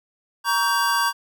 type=chord; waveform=square; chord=G diminished; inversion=first; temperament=just; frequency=940.8 / 1128.9 / 1568 Hz; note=Bb5 / Db6 / G6; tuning=+16 / +31 / 0 cents; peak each=-24 dBFS; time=0.44-1.13 s; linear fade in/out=50 ms; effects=none